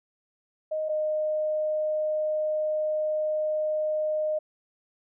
sine tone pair in turn, 622.3 / 615.5 Hz, D#5 / D#5, 0 / -19 cents, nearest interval unison, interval 19 cents, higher first, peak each -26 / -24 dBFS, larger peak second, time 0.71-0.89 / 0.89-4.39 s, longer second, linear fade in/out 10 ms, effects none

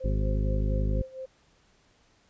sine tone with tremolo, 523.3 Hz, C5, in tune, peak -34 dBFS, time 0-1.26 s, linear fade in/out 10 ms, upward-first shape sine, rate 4.3 Hz, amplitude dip 80%
harmonic tone, 51.5 Hz, G#1, 14 cents flat, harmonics 1 / 2 / 3 / 4 / 5 / 7 / 8, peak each -25 / -31 / -35 / -37 / -39 / -42 / -43 dBFS, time 0.04-1.02 s, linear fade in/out 5 ms
effects pink hiss -64 dBFS RMS until 2.29 s + resampled to 16000 Hz

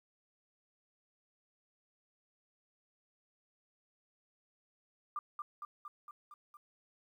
sine tone with echo, 1192 Hz, D6, 25 cents sharp, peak -35 dBFS, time 5.16-5.19 s, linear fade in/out 2 ms, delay 230 ms, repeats 6, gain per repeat -3 dB, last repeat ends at 6.57 s, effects 12-bit

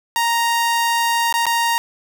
sawtooth tone with dropouts, 932.3 Hz, A#5, in tune, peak -12 dBFS, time 0.16-1.78 s, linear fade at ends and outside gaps 0 ms, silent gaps 1.326-1.34 / 1.456-1.466 s, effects none

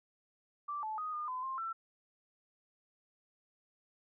sine tone with pitch steps, 1170 / 868 / 1247 / 1215 / 1017 / 1057 / 1339 Hz, D6 / A5 / D#6 / D#6 / C6 / C6 / E6, -7 / -24 / +3 / -42 / -50 / +17 / +27 cents, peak -36 dBFS, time 0.68-1.73 s, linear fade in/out 10 ms, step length 150 ms, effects none

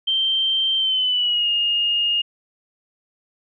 sine tone with pitch glide, 3136 to 2843 Hz, G7 to F7, 0 to +30 cents, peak -17 dBFS, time 0.07-2.22 s, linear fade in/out 10 ms, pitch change -170 cents, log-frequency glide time 0.77-1.49 s, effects none

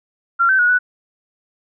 sine tone with pitch steps, 1377 / 1541 / 1454 / 1482 Hz, F6 / G6 / F#6 / F#6, -25 / -30 / -31 / +2 cents, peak -11 dBFS, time 0.39-0.79 s, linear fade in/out 20 ms, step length 100 ms, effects none

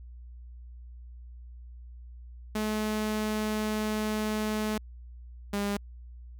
sawtooth tone pair in turn, 214.5 / 202.5 Hz, A3 / G#3, -44 / -43 cents, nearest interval minor second, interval 99 cents, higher first, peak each -24 dBFS, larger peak neither, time 2.55-4.78 / 5.53-5.77 s, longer first, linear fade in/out 5 ms, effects added 60 Hz sine -43 dBFS peak until 6.39 s

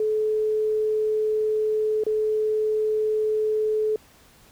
sine tone with dropouts, 430.9 Hz, A4, 36 cents flat, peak -20 dBFS, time 0-3.96 s, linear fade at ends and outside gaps 2 ms, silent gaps 2.037-2.065 s, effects pink hiss -54 dBFS RMS until 4.51 s

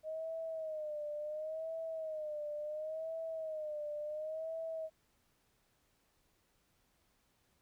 sine tone with vibrato, 622.3 Hz, D#5, in tune, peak -38 dBFS, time 0.03-4.9 s, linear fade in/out 50 ms, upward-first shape sine, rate 0.71 Hz, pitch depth 80 cents each way, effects pink hiss -75 dBFS RMS until 7.61 s

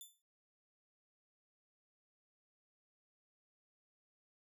10% pulse tone with exponential decay, 3520 Hz, A7, in tune, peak -40 dBFS, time 0.01-0.22 s, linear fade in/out 1 ms, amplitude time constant 44 ms, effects none

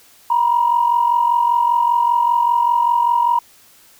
sine tone pair together, 947 / 992.1 Hz, A#5 / B5, +27 / +8 cents, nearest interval minor second, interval 81 cents, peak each -13 / -18 dBFS, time 0.3-3.39 s, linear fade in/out 5 ms, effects tanh soft clip ceiling -5 dBFS + white hiss -49 dBFS RMS until 3.99 s

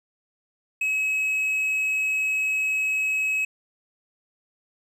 triangle tone, 2562 Hz, E7, 50 cents flat, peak -20 dBFS, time 0.81-3.45 s, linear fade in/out 5 ms, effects 10-bit

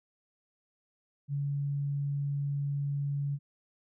sine tone, 141.9 Hz, C#3, 41 cents sharp, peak -29 dBFS, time 1.28-3.39 s, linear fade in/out 50 ms, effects none

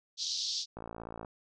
pink band-pass noise, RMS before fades -35 dBFS, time 0.17-0.66 s, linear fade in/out 50 ms, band 3700 to 5900 Hz, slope 48 dB/octave
click train, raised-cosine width 1 ms, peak -28 dBFS, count 28, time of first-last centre 0.77-1.248 s, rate 56.5 Hz
effects none

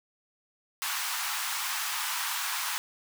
pink high-pass noise, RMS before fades -32 dBFS, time 0.82-2.78 s, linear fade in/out 0 ms, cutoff 860 Hz, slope 48 dB/octave, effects none

